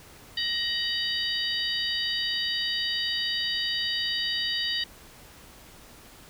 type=harmonic tone with a mistuned harmonic; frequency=939 Hz; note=A#5; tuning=12 cents sharp; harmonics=2 / 3 / 4 / 5; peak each=-33 / -30 / -31 / -32 dBFS; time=0.37-4.84 s; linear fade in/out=5 ms; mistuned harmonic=3; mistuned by=+99 cents; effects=pink hiss -50 dBFS RMS until 6.29 s